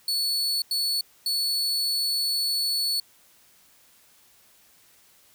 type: tone bursts at uneven times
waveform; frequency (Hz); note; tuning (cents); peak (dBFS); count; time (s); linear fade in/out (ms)
40% pulse; 4427; C#8; -3; -22; 3; 0.08-0.62 / 0.71-1.01 / 1.26-3; 2
effects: white hiss -58 dBFS RMS until 5.34 s